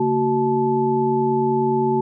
sine tone cluster, 139.6 / 229.1 / 374.5 / 870 Hz, C#3 / A#3 / F#4 / A5, +13 / -30 / +21 / -20 cents, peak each -27 / -23 / -19 / -22 dBFS, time 0-2.01 s, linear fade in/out 5 ms, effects none

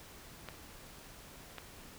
clicks, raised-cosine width 0.3 ms, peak -26 dBFS, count 2, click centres 0.487 / 1.583 s, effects pink hiss -53 dBFS RMS until 1.98 s

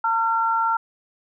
sine tone pair together, 906 / 1368.4 Hz, A#5 / F6, -50 / -36 cents, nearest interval perfect fifth, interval 714 cents, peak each -21 dBFS, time 0.04-0.77 s, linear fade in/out 5 ms, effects none

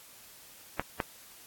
clicks, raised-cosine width 0.5 ms, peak -13 dBFS, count 2, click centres 0.796 / 1.002 s, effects white hiss -53 dBFS RMS until 1.46 s + AAC 64 kbps

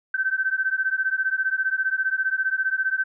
sine beating tone pair, 1535 / 1550 Hz, G6 / G6, -37 / -20 cents, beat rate 15 Hz, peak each -24 dBFS, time 0.14-3.04 s, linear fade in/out 5 ms, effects none

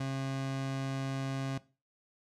30% pulse tone, 134.8 Hz, C#3, 48 cents flat, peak -30 dBFS, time 0-1.58 s, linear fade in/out 5 ms, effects noise-tail reverb RT60 0.3 s tail -17 dB re dry + low-pass 7000 Hz 12 dB/octave

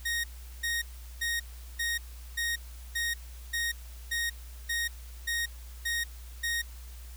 sawtooth tone bursts, 1864.7 Hz, A#6, in tune, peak -25 dBFS, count 12, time 0.05-6.62 s, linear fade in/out 10 ms, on 190 ms, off 390 ms, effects added 60 Hz sine -42 dBFS peak until 7.16 s + white hiss -54 dBFS RMS until 7.16 s

